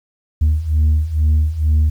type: beating tone pair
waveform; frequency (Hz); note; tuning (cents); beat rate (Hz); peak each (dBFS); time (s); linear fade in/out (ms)
sine; 75.5 / 77.7; D2 / D#2; +48 / -2; 2.2; -15 / -12; 0.41-1.9; 10
effects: tanh soft clip ceiling -9 dBFS + 8-bit